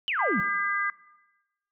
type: exponential sweep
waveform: sine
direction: down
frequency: 3172 to 164.81 Hz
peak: -25 dBFS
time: 0.08-0.4 s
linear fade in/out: 0 ms
type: harmonic tone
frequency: 402.1 Hz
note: G4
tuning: 44 cents sharp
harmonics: 3 / 4 / 5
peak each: -29 / -29 / -31 dBFS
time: 0.19-0.9 s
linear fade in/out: 2 ms
effects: noise-tail reverb RT60 1.0 s tail -18 dB re dry